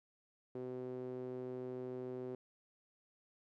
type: tone with band-pass filter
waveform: sawtooth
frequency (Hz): 126.7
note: B2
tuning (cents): +45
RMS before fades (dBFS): -44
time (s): 0.55-2.35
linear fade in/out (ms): 2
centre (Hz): 380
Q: 3.1
effects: none